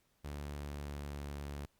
sawtooth tone with pitch glide, 72.5 to 71.58 Hz, D2 to D2, -22 to -44 cents, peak -37 dBFS, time 0.24-1.66 s, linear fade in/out 10 ms, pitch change -22 cents, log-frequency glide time 0.53-1.34 s, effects pink hiss -75 dBFS RMS until 1.79 s + Opus 48 kbps

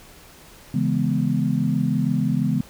sine chord, C# minor seventh, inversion none, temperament equal, 138.59 / 164.81 / 207.7 / 246.9 Hz, C#3 / E3 / G#3 / B3, 0 / 0 / 0 / 0 cents, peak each -24 dBFS, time 0.74-2.61 s, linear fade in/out 5 ms, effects pink hiss -47 dBFS RMS until 2.69 s

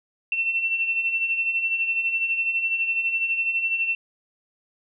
sine beating tone pair, 2687 / 2699 Hz, E7 / E7, +33 / +40 cents, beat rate 12 Hz, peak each -30 / -22 dBFS, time 0.32-3.95 s, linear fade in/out 2 ms, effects none

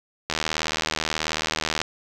click train, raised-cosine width 0.2 ms, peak -6 dBFS, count 120, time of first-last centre 0.3-1.816 s, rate 78.5 Hz, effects none

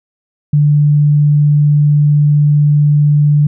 sine tone, 147.4 Hz, D3, 7 cents sharp, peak -6 dBFS, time 0.53-3.47 s, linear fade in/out 5 ms, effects none

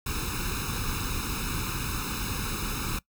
pink noise with comb filter, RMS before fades -31 dBFS, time 0.06-2.99 s, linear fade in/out 5 ms, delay 0.77 ms, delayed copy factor +1, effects noise-tail reverb RT60 0.1 s tail -21 dB re dry

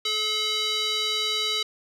square tone with band-pass filter, 430 Hz, A4, 40 cents flat, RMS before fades -26 dBFS, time 0.05-1.63 s, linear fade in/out 5 ms, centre 3800 Hz, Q 3.1, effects none

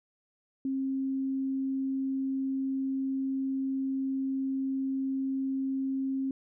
sine tone, 267.7 Hz, C4, 40 cents sharp, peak -28 dBFS, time 0.65-6.31 s, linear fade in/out 2 ms, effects none

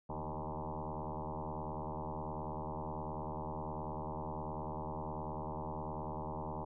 sine tone with frequency modulation, 388 Hz, G4, 18 cents flat, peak -38 dBFS, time 0.09-6.65 s, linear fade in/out 10 ms, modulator 78.6 Hz, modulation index 7.7, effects none

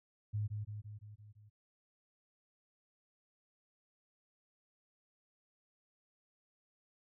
sine tone with echo, 105.2 Hz, G#2, 23 cents sharp, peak -33 dBFS, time 0.33-0.48 s, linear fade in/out 20 ms, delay 170 ms, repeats 6, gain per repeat -4 dB, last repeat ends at 1.5 s, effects none

